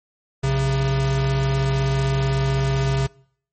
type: tone pair together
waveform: square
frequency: 60.1 / 134.92 Hz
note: B1 / C#3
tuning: -46 / -46 cents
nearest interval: octave + major second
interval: 1400 cents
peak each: -27 / -19 dBFS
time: 0.43-3.07 s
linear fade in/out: 10 ms
effects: noise-tail reverb RT60 0.6 s tail -24 dB re dry + MP3 32 kbps